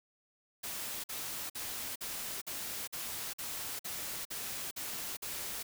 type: noise bursts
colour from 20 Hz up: white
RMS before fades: -40 dBFS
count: 11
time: 0.63-5.63 s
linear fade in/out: 10 ms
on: 410 ms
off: 49 ms
effects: none